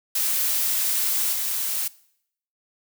blue noise with level steps, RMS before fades -23 / -26 dBFS, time 0.15-1.88 s, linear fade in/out 5 ms, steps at 1.32 s, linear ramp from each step 10 ms, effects noise-tail reverb RT60 0.7 s tail -21 dB re dry

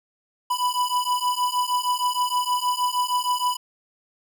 square beating tone pair, 987.8 / 994.2 Hz, B5 / B5, 0 / +11 cents, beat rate 6.4 Hz, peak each -25 dBFS, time 0.5-3.57 s, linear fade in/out 10 ms, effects none

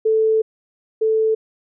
sine tone pair in turn, 440 / 440 Hz, A4 / A4, 0 / 0 cents, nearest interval unison, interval 0 cents, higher neither, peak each -13 / -14 dBFS, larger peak first, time 0.05-0.42 / 1.01-1.35 s, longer first, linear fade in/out 10 ms, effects none

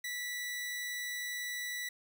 sawtooth tone, 1962 Hz, B6, 12 cents flat, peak -33 dBFS, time 0.04-1.89 s, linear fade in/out 5 ms, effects none

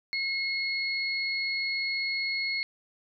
sine tone pair together, 2167 / 4334 Hz, C#7 / C#8, -40 / -40 cents, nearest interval octave, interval 1200 cents, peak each -29 / -32 dBFS, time 0.13-2.63 s, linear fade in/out 0 ms, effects none

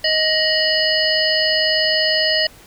harmonic tone with a mistuned harmonic, 626 Hz, D#5, 10 cents sharp, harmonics 1 / 3 / 5 / 7 / 8, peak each -21 / -21 / -21 / -21 / -21 dBFS, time 0.04-2.47 s, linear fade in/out 5 ms, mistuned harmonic 5, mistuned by -110 cents, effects pink hiss -45 dBFS RMS until 2.66 s

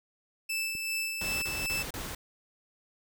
sawtooth tone with tremolo, 2637 Hz, E7, in tune, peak -26 dBFS, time 0.49-1.83 s, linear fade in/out 10 ms, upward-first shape sine, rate 2.6 Hz, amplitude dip 40%
click, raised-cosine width 3 ms, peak -32 dBFS, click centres 0.752 s
pink noise bursts, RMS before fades -38 dBFS, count 4, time 1.21-2.149 s, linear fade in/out 2 ms, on 210 ms, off 33 ms
effects none

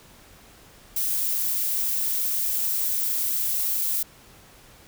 violet noise, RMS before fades -25 dBFS, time 0.96-4.03 s, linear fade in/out 5 ms, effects pink hiss -51 dBFS RMS until 4.87 s

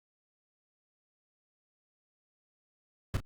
brown noise with echo, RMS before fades -28 dBFS, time 3.14-3.17 s, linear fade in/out 2 ms, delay 33 ms, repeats 1, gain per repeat -10 dB, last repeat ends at 3.203 s, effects Opus 48 kbps

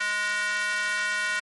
square tone with high-pass filter, 208.1 Hz, G#3, 4 cents sharp, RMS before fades -27 dBFS, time 0-1.4 s, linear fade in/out 10 ms, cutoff 1600 Hz, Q 4.2, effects MP3 48 kbps

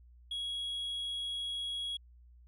sine tone, 3322 Hz, G#7, in tune, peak -32 dBFS, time 0.31-1.97 s, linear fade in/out 5 ms, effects tanh soft clip ceiling -34 dBFS + added 60 Hz sine -55 dBFS peak until 2.47 s

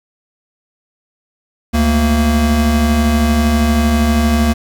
square tone pair together, 72.45 / 230 Hz, D2 / A#3, -23 / -23 cents, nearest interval octave + minor sixth, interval 2000 cents, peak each -14 dBFS, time 1.73-4.54 s, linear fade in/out 20 ms, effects 8-bit

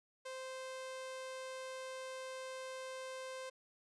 sawtooth tone, 521 Hz, C5, 7 cents flat, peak -40 dBFS, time 0.25-3.5 s, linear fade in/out 10 ms, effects resampled to 24000 Hz

